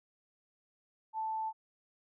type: tone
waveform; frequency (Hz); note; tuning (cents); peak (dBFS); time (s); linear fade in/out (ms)
sine; 880; A5; 0; -33; 1.13-1.53; 50
effects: none